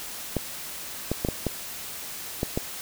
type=clicks; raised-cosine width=2 ms; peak=-11 dBFS; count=7; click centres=0.367 / 1.116 / 1.249 / 1.287 / 1.467 / 2.431 / 2.575 s; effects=white hiss -37 dBFS RMS until 2.81 s